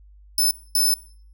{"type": "tone bursts at uneven times", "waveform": "15% pulse", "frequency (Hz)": 5270, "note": "E8", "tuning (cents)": -1, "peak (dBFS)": -11, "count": 2, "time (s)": [[0.38, 0.51], [0.75, 0.94]], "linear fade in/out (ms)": 2, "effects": ["noise-tail reverb RT60 0.6 s tail -24 dB re dry", "added 50 Hz sine -46 dBFS peak until 1.33 s"]}